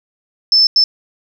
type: tone bursts at uneven times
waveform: sine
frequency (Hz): 5274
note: E8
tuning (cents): 0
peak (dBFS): -7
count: 2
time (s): 0.52-0.67 / 0.76-0.84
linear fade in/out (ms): 2
effects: 7-bit